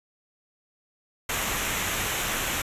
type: noise with comb filter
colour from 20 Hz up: pink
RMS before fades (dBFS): -28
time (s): 1.29-2.62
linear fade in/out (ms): 5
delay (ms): 0.21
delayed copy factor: -0.55
effects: resampled to 32000 Hz